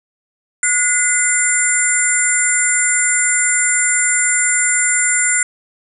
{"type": "tone cluster", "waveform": "sine", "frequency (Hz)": [1460, 2044, 7200, 7510, 9230], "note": ["F#6", "C7", "A8", "A#8", "D9"], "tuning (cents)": [-24, -41, 39, 12, -31], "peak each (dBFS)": -19, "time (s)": [0.63, 5.43], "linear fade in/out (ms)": 2, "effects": []}